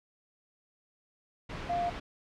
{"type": "tone in noise", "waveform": "sine", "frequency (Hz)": 698.5, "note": "F5", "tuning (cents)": 0, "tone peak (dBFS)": -28, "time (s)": [1.69, 1.9], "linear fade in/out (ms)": 10, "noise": "pink", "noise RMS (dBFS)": -39, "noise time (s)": [1.49, 2], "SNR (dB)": 8, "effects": ["low-pass 3000 Hz 12 dB/octave"]}